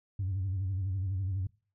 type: tone with vibrato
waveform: sine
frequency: 95.2 Hz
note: F#2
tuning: 50 cents sharp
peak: -28 dBFS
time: 0.19-1.47 s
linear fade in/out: 5 ms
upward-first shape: sine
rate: 12 Hz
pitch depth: 89 cents each way
effects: noise-tail reverb RT60 0.4 s tail -23 dB re dry + tanh soft clip ceiling -27 dBFS